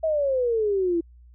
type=exponential sweep; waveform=sine; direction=down; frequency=652 to 329.6 Hz; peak=-20 dBFS; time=0.03-1.01 s; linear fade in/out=10 ms; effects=added 60 Hz sine -47 dBFS peak until 1.34 s